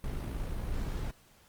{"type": "noise with amplitude modulation", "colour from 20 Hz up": "brown", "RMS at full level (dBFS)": -33, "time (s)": [0.04, 1.11], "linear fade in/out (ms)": 2, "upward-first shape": "sine", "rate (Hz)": 55.8, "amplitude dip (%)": 35, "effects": ["pink hiss -62 dBFS RMS until 1.48 s", "Opus 32 kbps"]}